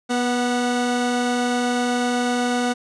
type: tone pair together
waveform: 30% pulse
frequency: 244 / 740 Hz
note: B3 / F#5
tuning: -21 / 0 cents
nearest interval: octave + perfect fifth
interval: 1921 cents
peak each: -18 / -22 dBFS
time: 0.09-2.74 s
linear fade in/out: 20 ms
effects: resampled to 22050 Hz